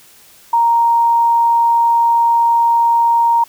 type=tone; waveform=sine; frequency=932.3 Hz; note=A#5; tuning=in tune; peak=-9 dBFS; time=0.53-3.44 s; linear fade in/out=5 ms; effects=white hiss -45 dBFS RMS until 3.48 s